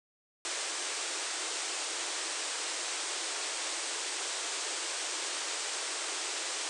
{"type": "band-pass noise", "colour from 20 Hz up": "white", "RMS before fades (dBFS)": -36, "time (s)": [0.45, 6.69], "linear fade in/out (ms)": 0, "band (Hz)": [300, 9000], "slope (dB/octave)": 96, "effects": []}